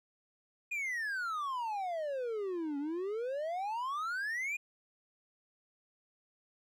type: exponential two-way sweep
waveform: triangle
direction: down then up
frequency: 2481 to 277.2 to 2481 Hz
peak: -32 dBFS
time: 0.71-4.57 s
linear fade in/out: 10 ms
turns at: 2.78 s
effects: none